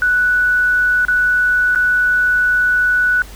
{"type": "tone with dropouts", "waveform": "sine", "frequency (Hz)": 1480, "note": "F#6", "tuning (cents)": 0, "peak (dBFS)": -11, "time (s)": [0.02, 3.22], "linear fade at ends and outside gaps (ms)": 1, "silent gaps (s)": [[1.051, 1.083], [1.749, 1.758]], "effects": ["added 50 Hz sine -34 dBFS peak until 3.35 s", "pink hiss -39 dBFS RMS until 3.35 s"]}